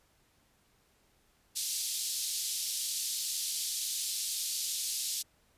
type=band-pass noise; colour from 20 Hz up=pink; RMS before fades=-35 dBFS; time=1.55-5.23 s; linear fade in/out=20 ms; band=3900 to 13000 Hz; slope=24 dB/octave; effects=pink hiss -69 dBFS RMS until 5.57 s + resampled to 32000 Hz